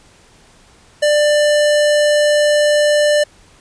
square tone, 593 Hz, D5, 17 cents sharp, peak -11 dBFS, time 1.02-3.24 s, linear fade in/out 10 ms, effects pink hiss -48 dBFS RMS until 3.6 s + resampled to 22050 Hz

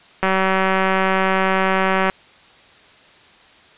click train, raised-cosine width 0.5 ms, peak -3 dBFS, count 356, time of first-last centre 0.23-2.098 s, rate 190 Hz, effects white hiss -48 dBFS RMS until 3.77 s + resampled to 8000 Hz

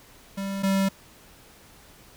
square tone pair in turn, 196 / 194.2 Hz, G3 / G3, 0 / -16 cents, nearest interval unison, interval 16 cents, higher first, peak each -29 / -21 dBFS, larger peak second, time 0.37-0.63 / 0.63-0.89 s, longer neither, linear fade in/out 10 ms, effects pink hiss -52 dBFS RMS until 2.16 s

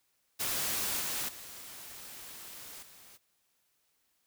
white noise with level steps, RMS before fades -33 / -35 / -47 / -55 dBFS, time 0.39-3.18 s, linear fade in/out 20 ms, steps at 0.99 / 1.28 / 2.82 s, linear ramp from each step 10 ms, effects white hiss -75 dBFS RMS until 4.26 s

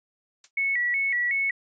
blue noise with exponential decay, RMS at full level -38 dBFS, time 0.44-0.51 s, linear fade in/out 2 ms, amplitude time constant 15 ms
sine tone with vibrato, 2067 Hz, C7, 22 cents flat, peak -22 dBFS, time 0.57-1.51 s, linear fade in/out 5 ms, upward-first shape square, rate 2.7 Hz, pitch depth 110 cents each way
effects resampled to 16000 Hz

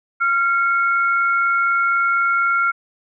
sine tone pair together, 1382.1 / 2194 Hz, F6 / C#7, -18 / -18 cents, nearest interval minor sixth, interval 800 cents, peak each -15 / -24 dBFS, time 0.2-2.72 s, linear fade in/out 20 ms, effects none

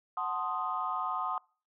sine chord, F# diminished seventh, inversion none, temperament equal, 740 / 880 / 1046.5 / 1244.5 Hz, F#5 / A5 / C6 / Eb6, 0 / 0 / 0 / 0 cents, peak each -37 / -39 / -35 / -34 dBFS, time 0.17-1.38 s, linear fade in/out 2 ms, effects noise-tail reverb RT60 0.4 s tail -26 dB re dry + tanh soft clip ceiling -20 dBFS

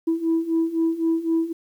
sine beating tone pair, 325.7 / 329.6 Hz, E4 / E4, -21 / 0 cents, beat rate 3.9 Hz, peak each -23 / -20 dBFS, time 0.07-1.53 s, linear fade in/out 10 ms, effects tanh soft clip ceiling -14 dBFS + 9-bit

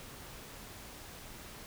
silence, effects pink hiss -49 dBFS RMS until 1.66 s

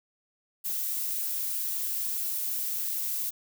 violet noise, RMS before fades -31 dBFS, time 0.64-3.31 s, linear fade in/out 20 ms, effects none

